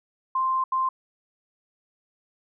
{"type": "tone bursts at uneven times", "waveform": "sine", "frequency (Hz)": 1046.5, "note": "C6", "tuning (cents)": 0, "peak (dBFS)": -21, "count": 2, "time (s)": [[0.35, 0.64], [0.72, 0.89]], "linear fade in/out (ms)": 5, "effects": []}